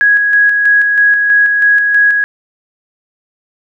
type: tone with tremolo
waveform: sine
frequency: 1661.2 Hz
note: G#6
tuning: in tune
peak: -5 dBFS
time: 0.01-2.24 s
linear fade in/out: 0 ms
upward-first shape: square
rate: 3.1 Hz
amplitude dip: 35%
effects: none